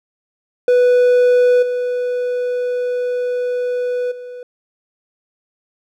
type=tone with level steps; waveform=triangle; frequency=493.9 Hz; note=B4; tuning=in tune; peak=-7 / -15 / -27 dBFS; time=0.68-4.43 s; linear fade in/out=2 ms; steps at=1.62 / 4.11 s; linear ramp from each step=10 ms; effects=none